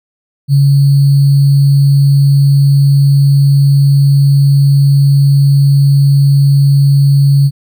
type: tone with sample-and-hold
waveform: sine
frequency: 140 Hz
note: C#3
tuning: 18 cents sharp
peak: -4 dBFS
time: 0.48-7.51 s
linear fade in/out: 50 ms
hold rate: 4410 Hz
effects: none